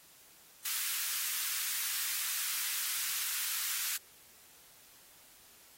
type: high-pass noise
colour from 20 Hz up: white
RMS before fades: -35 dBFS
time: 0.65-3.97 s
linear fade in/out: 5 ms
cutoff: 1300 Hz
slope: 24 dB/octave
effects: white hiss -59 dBFS RMS until 5.77 s + AAC 48 kbps